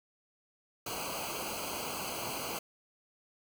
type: noise with comb filter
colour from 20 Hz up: pink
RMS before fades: -38 dBFS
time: 0.86-2.59 s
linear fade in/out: 5 ms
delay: 0.55 ms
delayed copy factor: -0.95
effects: none